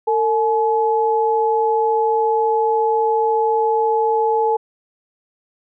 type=tone pair together; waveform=sine; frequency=451.8 / 852.9 Hz; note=A4 / G#5; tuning=+46 / +46 cents; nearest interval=major seventh; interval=1100 cents; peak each=-17 dBFS; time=0.07-4.57 s; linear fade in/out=10 ms; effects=none